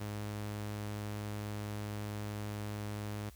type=tone; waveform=sawtooth; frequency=104.5 Hz; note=G#2; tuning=11 cents sharp; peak=-34 dBFS; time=0-3.3 s; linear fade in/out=10 ms; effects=added 60 Hz sine -53 dBFS peak until 3.35 s + white hiss -62 dBFS RMS until 3.35 s